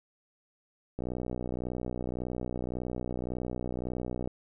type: click train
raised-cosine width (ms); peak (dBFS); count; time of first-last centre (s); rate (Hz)
2; -21; 204; 0.99-4.275; 61.8
effects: none